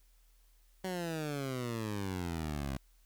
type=exponential sweep; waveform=15% pulse; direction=down; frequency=189.9 to 65.41 Hz; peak=-29 dBFS; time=0.84-2.77 s; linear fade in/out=5 ms; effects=added 40 Hz sine -62 dBFS peak until 3.05 s + white hiss -72 dBFS RMS until 3.05 s